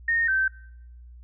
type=tone pair in turn; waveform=sine; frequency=1843 / 1549.8 Hz; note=A#6 / G6; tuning=-20 / -20 cents; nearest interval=minor third; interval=300 cents; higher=first; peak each=-20 dBFS; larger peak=neither; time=0.08-0.28 / 0.28-0.48 s; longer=neither; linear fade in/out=5 ms; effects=noise-tail reverb RT60 0.8 s tail -23 dB re dry + added 60 Hz sine -43 dBFS peak until 1.23 s